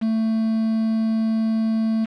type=tone with quantisation; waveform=triangle; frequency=222.3 Hz; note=A3; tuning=18 cents sharp; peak=-16 dBFS; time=0.01-2.06 s; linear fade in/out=20 ms; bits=6; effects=low-pass 3000 Hz 12 dB/octave